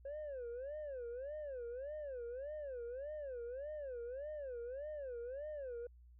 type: tone with vibrato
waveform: sine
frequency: 536 Hz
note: C5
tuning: 42 cents sharp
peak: -40 dBFS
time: 0.05-5.87 s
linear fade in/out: 5 ms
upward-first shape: sine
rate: 1.7 Hz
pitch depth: 230 cents each way
effects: tanh soft clip ceiling -41 dBFS + added 60 Hz sine -58 dBFS peak until 6.19 s